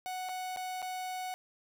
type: tone with dropouts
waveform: 45% pulse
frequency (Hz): 740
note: F#5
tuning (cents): 0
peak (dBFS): -36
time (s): 0.06-1.34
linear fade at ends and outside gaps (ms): 0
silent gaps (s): 0.288-0.292 / 0.562-0.571 / 0.819-0.826
effects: none